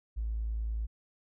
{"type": "tone with tanh clipping", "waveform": "triangle", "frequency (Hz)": 55, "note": "A1", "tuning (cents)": 0, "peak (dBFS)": -30, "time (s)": [0.16, 0.87], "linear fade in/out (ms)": 20, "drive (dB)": 2, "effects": []}